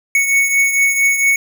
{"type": "beating tone pair", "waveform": "square", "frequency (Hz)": [2217, 2221.4], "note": ["C#7", "C#7"], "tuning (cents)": [0, 3], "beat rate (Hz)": 4.4, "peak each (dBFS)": [-13, -20], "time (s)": [0.15, 1.36], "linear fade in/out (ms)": 2, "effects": []}